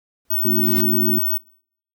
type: noise with exponential growth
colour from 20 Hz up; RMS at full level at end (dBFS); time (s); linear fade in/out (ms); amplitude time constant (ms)
pink; -28; 0.25-0.81; 2; 120
type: tone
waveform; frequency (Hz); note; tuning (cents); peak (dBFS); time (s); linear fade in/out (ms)
sine; 15804; B9; 0; -17; 0.3-1.38; 10
type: chord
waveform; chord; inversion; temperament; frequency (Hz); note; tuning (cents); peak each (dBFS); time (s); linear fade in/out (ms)
sine; F minor; first; equal; 207.7 / 261.6 / 349.2; Ab3 / C4 / F4; 0 / 0 / 0; -22; 0.45-1.19; 2
effects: noise-tail reverb RT60 0.6 s tail -24 dB re dry